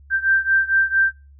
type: beating tone pair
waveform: sine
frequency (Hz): 1568 / 1572.4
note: G6 / G6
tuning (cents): 0 / +5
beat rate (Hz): 4.4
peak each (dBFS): -17 / -19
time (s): 0.1-1.13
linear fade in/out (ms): 50
effects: noise-tail reverb RT60 0.3 s tail -25 dB re dry + added 70 Hz sine -44 dBFS peak until 1.39 s